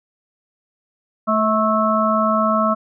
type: harmonic tone with a mistuned harmonic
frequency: 218.7 Hz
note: A3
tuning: 10 cents flat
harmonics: 1 / 3 / 5 / 6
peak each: -20 / -20 / -20 / -20 dBFS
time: 1.27-2.75 s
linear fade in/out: 20 ms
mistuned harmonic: 3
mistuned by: -25 cents
effects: none